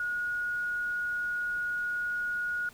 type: tone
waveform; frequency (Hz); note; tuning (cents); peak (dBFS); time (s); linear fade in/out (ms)
sine; 1446; F#6; -40; -29; 0-2.69; 2
effects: pink hiss -55 dBFS RMS until 2.73 s